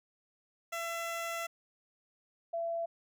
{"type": "tone pair in turn", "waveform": ["15% pulse", "sine"], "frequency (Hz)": [672, 672], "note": ["E5", "E5"], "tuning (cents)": [33, 33], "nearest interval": "unison", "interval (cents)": 0, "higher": "neither", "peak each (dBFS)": [-29, -32], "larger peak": "first", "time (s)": [[0.72, 1.47], [2.53, 2.86]], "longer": "first", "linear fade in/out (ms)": 10, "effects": []}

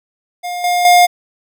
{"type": "tone with level steps", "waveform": "square", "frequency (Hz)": 710, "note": "F5", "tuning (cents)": 28, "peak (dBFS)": [-21, -13, -6], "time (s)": [0.43, 1.07], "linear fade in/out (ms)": 20, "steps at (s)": [0.64, 0.85], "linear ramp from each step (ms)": 2, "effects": []}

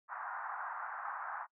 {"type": "band-pass noise", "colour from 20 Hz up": "pink", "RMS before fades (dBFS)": -42, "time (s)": [0.08, 1.47], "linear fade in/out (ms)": 50, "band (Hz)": [790, 1600], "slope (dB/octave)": 48, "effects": ["noise-tail reverb RT60 0.1 s tail -23 dB re dry"]}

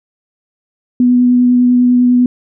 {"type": "tone with vibrato", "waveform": "sine", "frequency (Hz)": 246.9, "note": "B3", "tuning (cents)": 0, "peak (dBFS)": -6, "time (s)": [1, 2.26], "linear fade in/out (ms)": 2, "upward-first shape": "triangle", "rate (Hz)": 10, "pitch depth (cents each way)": 13, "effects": []}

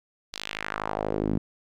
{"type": "tone with band-pass filter sweep", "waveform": "sawtooth", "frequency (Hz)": 52.3, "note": "G#1", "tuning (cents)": 13, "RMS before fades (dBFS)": -30, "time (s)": [0.33, 1.38], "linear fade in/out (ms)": 5, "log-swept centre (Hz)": [4600, 220], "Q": 1.9, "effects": []}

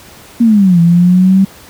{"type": "exponential two-way sweep", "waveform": "sine", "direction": "down then up", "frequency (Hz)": [240.8, 167.5, 194.9], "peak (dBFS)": -4, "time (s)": [0.4, 1.45], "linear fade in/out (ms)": 10, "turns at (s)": 0.8, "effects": ["pink hiss -37 dBFS RMS until 1.69 s", "high-pass 60 Hz 12 dB/octave"]}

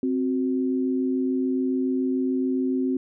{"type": "tone pair together", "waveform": "sine", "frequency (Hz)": [261.6, 368.6], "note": ["C4", "F#4"], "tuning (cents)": [0, -7], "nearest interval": "tritone", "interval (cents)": 593, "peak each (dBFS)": [-22, -28], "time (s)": [0.03, 2.97], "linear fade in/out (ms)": 2, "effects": []}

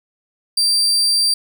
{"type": "tone", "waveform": "35% pulse", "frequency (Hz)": 4699, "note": "D8", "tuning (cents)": 0, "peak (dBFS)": -12, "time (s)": [0.57, 1.34], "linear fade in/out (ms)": 5, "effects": []}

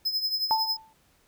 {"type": "tone with tremolo", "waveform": "square", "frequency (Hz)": 5100, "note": "D#8", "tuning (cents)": 42, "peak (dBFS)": -23, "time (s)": [0.05, 0.77], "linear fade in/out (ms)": 10, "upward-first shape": "triangle", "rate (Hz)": 11, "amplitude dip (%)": 75}
{"type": "tone with exponential decay", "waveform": "sine", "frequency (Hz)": 882, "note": "A5", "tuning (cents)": 4, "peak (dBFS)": -19, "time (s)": [0.51, 0.93], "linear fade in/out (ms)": 0, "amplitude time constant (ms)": 90}
{"effects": ["pink hiss -64 dBFS RMS until 1.27 s"]}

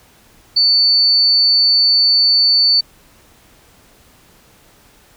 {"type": "tone", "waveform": "sine", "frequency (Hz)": 4500, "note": "C#8", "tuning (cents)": 25, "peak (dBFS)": -9, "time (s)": [0.56, 2.81], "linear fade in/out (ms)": 10, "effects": ["pink hiss -49 dBFS RMS until 5.16 s"]}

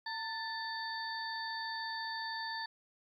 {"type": "harmonic tone with a mistuned harmonic", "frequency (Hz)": 907, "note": "A#5", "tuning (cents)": -48, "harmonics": [1, 2, 4, 5], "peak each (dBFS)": [-41, -41, -50, -43], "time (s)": [0.06, 2.66], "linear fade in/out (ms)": 5, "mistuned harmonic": 2, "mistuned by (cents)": -53, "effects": ["12-bit"]}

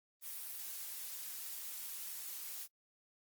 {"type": "noise", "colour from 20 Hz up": "blue", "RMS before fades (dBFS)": -45, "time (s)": [0.21, 2.68], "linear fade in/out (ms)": 50, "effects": ["noise-tail reverb RT60 0.1 s tail -24 dB re dry", "Opus 32 kbps"]}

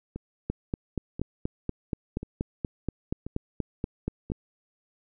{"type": "two click trains", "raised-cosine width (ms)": 3, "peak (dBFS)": [-22, -15], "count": [5, 17], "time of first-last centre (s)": [[0.16, 4.301], [0.5, 4.319]], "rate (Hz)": [0.966, 4.19], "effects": []}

